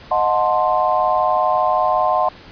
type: chord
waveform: sine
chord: D# diminished seventh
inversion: none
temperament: equal with one note detuned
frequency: 622.3 / 727.7 / 880 / 1046.5 Hz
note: D#5 / F#5 / A5 / C6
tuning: 0 / -29 / 0 / 0 cents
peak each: -20 / -18 / -22 / -19 dBFS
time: 0.11-2.29 s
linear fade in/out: 5 ms
effects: pink hiss -41 dBFS RMS until 2.51 s + resampled to 11025 Hz